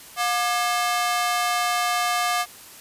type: ring-modulated tone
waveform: sawtooth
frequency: 955 Hz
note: A#5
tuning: 42 cents sharp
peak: -14 dBFS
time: 0.16-2.46 s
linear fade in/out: 50 ms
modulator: 239 Hz
effects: white hiss -44 dBFS RMS until 2.8 s + resampled to 32000 Hz